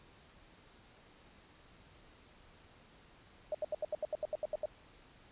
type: tone bursts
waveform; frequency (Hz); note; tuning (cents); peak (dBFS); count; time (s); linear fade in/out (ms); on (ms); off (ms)
sine; 611; D#5; -32; -32; 12; 3.52-4.657; 2; 26; 75
effects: pink hiss -61 dBFS RMS until 5.31 s + resampled to 8000 Hz